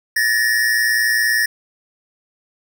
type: tone pair together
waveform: square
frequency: 1744.7 / 1864.7 Hz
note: A6 / A#6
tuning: -15 / 0 cents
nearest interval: minor second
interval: 115 cents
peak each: -18 dBFS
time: 0.16-1.46 s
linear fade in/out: 5 ms
effects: none